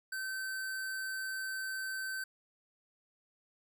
square tone, 1541 Hz, G6, 30 cents flat, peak -37 dBFS, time 0.12-2.24 s, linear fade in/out 5 ms, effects none

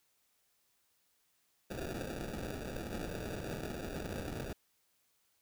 white noise with sample-and-hold, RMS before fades -41 dBFS, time 1.7-4.53 s, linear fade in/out 5 ms, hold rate 1050 Hz, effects white hiss -75 dBFS RMS until 5.41 s

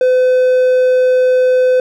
triangle tone, 508 Hz, B4, 49 cents sharp, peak -6 dBFS, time 0.01-1.8 s, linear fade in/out 2 ms, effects none

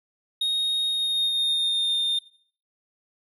triangle tone with pitch glide, 3729 to 3635 Hz, A#7 to A#7, 0 to -44 cents, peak -20 dBFS, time 0.41-2.19 s, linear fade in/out 5 ms, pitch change -44 cents, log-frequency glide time 0.87-1.97 s, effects noise-tail reverb RT60 0.5 s tail -17 dB re dry

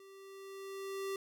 square tone with level ramp, 390 Hz, G4, 9 cents flat, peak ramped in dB -55 to -36 dBFS, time 0-1.16 s, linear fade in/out 2 ms, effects none

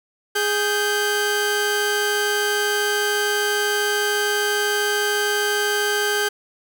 sawtooth tone pair together, 414 / 1563 Hz, G#4 / G6, -5 / -6 cents, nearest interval octave + major seventh, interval 2299 cents, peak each -18 dBFS, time 0.35-6.29 s, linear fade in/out 10 ms, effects none

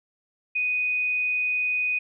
sine tone, 2489 Hz, D#7, in tune, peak -22 dBFS, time 0.55-1.99 s, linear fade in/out 10 ms, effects none

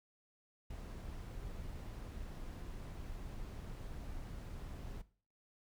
brown noise with ADSR envelope, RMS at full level -43 dBFS, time 0.7-5.02 s, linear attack 7 ms, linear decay 5 ms, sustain -3 dB, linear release 10 ms, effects noise-tail reverb RT60 0.4 s tail -17 dB re dry

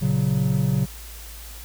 triangle chord, F# major, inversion first, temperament equal, 116.54 / 138.59 / 185 Hz, A#2 / C#3 / F#3, 0 / 0 / 0 cents, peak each -23 / -19 / -22 dBFS, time 0.01-0.86 s, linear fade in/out 20 ms, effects added 55 Hz sine -38 dBFS peak until 1.64 s + white hiss -42 dBFS RMS until 1.64 s

